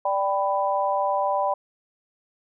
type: chord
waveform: sine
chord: G major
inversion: second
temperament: equal with one note detuned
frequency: 587.3 / 784 / 992.3 Hz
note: D5 / G5 / B5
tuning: 0 / 0 / +8 cents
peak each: -25 dBFS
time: 0.05-1.54 s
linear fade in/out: 5 ms
effects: none